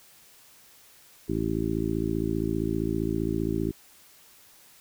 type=harmonic tone; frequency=55.2 Hz; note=A1; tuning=6 cents sharp; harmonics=1 / 2 / 3 / 4 / 5 / 6 / 7; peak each=-35 / -34 / -33 / -34 / -32 / -30 / -33 dBFS; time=1.28-3.72 s; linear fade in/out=20 ms; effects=white hiss -55 dBFS RMS until 4.8 s